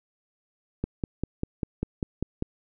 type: click train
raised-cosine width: 3 ms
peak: -14 dBFS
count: 9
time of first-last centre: 0.84-2.424 s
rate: 5.05 Hz
effects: none